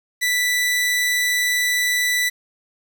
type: tone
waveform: sawtooth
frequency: 1975.5 Hz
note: B6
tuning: in tune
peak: -14 dBFS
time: 0.21-2.3 s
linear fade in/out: 20 ms
effects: 8-bit